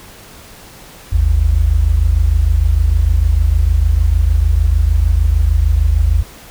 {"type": "tone pair together", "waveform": "sine", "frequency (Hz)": [52.2, 78.8], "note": ["G#1", "D#2"], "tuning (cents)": [10, 23], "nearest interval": "perfect fifth", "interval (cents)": 713, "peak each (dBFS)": -11, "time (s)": [1.12, 6.23], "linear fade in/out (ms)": 10, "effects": ["tanh soft clip ceiling -2 dBFS", "pink hiss -38 dBFS RMS until 6.5 s"]}